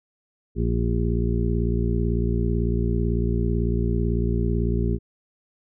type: harmonic tone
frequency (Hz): 58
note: A#1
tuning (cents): -8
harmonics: 1 / 2 / 3 / 4 / 6 / 7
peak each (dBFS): -23 / -26 / -28 / -29 / -31 / -31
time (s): 0.55-4.99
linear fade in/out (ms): 50
effects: none

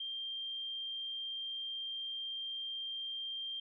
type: tone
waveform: sine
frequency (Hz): 3179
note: G7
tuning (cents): +24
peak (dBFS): -38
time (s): 0-3.6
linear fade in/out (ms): 5
effects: none

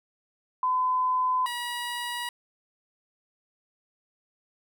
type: tone pair in turn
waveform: sine / 15% pulse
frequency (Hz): 1015 / 963.2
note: B5 / B5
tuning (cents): +47 / -44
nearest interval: minor second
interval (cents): 91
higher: first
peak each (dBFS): -22 / -24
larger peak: first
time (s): 0.63-1.46 / 1.46-2.29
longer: neither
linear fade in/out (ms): 2
effects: none

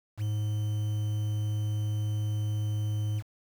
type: tone with quantisation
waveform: triangle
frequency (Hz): 105.9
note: G#2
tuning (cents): +34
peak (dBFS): -25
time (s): 0.17-3.23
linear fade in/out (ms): 50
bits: 8
effects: none

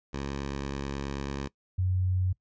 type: tone pair in turn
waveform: 10% pulse / sine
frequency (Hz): 69.3 / 92.24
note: C#2 / F#2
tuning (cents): 0 / -5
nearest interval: perfect fourth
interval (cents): 495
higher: second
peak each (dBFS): -24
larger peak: neither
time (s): 0.13-1.48 / 1.78-2.33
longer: first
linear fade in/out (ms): 10
effects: noise-tail reverb RT60 0.1 s tail -21 dB re dry + resampled to 16000 Hz

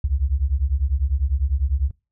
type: beating tone pair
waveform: sine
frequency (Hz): 63.6 / 73.6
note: C2 / D2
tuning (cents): -48 / +4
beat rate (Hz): 10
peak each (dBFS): -21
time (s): 0.04-1.91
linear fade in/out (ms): 5
effects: noise-tail reverb RT60 0.3 s tail -25 dB re dry

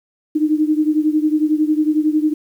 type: beating tone pair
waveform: sine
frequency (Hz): 303.7 / 314.7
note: D#4 / D#4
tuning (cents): -42 / +20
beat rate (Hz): 11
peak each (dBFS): -15 / -18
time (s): 0.35-2.34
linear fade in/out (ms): 10
effects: 8-bit

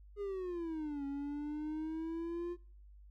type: exponential two-way sweep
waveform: triangle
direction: down then up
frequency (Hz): 415.3 to 277.2 to 352.6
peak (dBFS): -35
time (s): 0.16-2.57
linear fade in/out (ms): 50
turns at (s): 1.05
effects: noise-tail reverb RT60 0.5 s tail -22 dB re dry + added 50 Hz sine -54 dBFS peak until 3.1 s

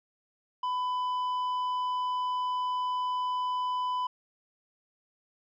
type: tone with tanh clipping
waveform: triangle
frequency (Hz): 1000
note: B5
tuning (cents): +21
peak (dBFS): -29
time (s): 0.63-4.07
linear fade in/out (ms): 5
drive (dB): 10
effects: none

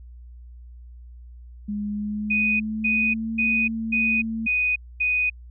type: tone with pitch glide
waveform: sine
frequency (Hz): 207 to 224.4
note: G#3 to A3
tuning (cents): -5 to +34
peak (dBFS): -25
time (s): 1.68-4.47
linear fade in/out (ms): 10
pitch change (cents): +139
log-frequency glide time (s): 1.91-3.31
type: tone bursts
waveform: sine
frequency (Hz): 2489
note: D#7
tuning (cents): 0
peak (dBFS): -19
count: 6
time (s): 2.3-5.3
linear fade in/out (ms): 10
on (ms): 300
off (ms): 240
effects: added 60 Hz sine -40 dBFS peak until 5.5 s

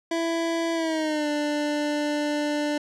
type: tone with pitch glide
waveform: 25% pulse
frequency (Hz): 332.1 to 295.9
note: E4 to D4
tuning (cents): +13 to +13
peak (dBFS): -20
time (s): 0.11-2.78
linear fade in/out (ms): 5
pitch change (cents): -200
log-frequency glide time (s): 0.74-1.28
effects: low-pass 7000 Hz 12 dB/octave

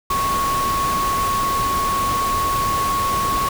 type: tone in noise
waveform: sine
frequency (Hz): 1104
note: C#6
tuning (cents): -7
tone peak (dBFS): -18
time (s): 0.1-3.49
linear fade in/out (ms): 5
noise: pink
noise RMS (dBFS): -26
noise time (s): 0.1-3.49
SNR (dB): +5
effects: none

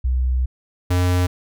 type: tone pair in turn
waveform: sine / square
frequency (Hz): 63.3 / 89.74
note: B1 / F2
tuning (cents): +43 / +48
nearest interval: tritone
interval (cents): 605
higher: second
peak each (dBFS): -16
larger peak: neither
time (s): 0.04-0.46 / 0.9-1.27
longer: first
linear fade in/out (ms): 10
effects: none

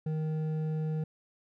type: tone with hard clipping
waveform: sine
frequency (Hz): 156.2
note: D#3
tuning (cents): +7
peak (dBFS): -31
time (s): 0.06-1.04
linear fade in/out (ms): 5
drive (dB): 7
effects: none

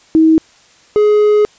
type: tone pair in turn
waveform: sine / triangle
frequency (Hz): 319.4 / 420.1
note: D#4 / G#4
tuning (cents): +45 / +20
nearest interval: perfect fourth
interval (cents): 475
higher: second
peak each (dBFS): -5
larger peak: neither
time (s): 0.15-0.38 / 0.96-1.45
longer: second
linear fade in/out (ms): 0
effects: white hiss -47 dBFS RMS until 1.58 s + resampled to 16000 Hz

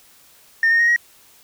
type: tone with pitch steps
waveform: sine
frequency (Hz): 1819 / 1844.4 / 1870.1 / 1896.2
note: A#6 / A#6 / A#6 / A#6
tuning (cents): -43 / -19 / +5 / +29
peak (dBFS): -11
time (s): 0.63-0.962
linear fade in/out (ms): 2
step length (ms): 83
effects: tanh soft clip ceiling -10 dBFS + white hiss -51 dBFS RMS until 1.43 s

